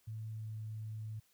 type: tone with pitch glide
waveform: sine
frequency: 110 to 108.93 Hz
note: A2 to A2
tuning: 0 to -17 cents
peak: -40 dBFS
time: 0.07-1.2 s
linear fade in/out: 10 ms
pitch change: -17 cents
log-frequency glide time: 0.3-0.56 s
effects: white hiss -72 dBFS RMS until 1.33 s